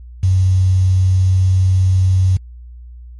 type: tone with quantisation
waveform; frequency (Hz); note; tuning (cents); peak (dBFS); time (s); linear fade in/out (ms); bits
sine; 93.4; F#2; +17; -9; 0.23-2.37; 5; 6
effects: added 60 Hz sine -32 dBFS peak until 3.19 s + MP3 48 kbps